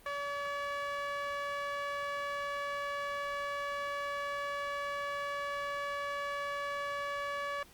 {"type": "tone with band-pass filter", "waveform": "sawtooth", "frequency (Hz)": 570, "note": "C#5", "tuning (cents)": 48, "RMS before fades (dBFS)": -37, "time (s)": [0.06, 7.63], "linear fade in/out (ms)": 2, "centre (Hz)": 1400, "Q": 1.3, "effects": ["pink hiss -59 dBFS RMS until 7.73 s", "Opus 32 kbps"]}